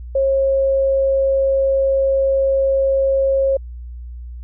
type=tone; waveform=sine; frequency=541 Hz; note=C#5; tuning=42 cents flat; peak=-13 dBFS; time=0.15-3.57 s; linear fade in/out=5 ms; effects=added 60 Hz sine -29 dBFS peak until 4.43 s